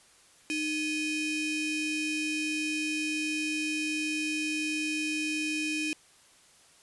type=ring-modulated tone; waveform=45% pulse; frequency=1396.9 Hz; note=F6; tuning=in tune; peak=-26 dBFS; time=0.5-5.93 s; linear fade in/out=0 ms; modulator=1090 Hz; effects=white hiss -59 dBFS RMS until 6.82 s + resampled to 24000 Hz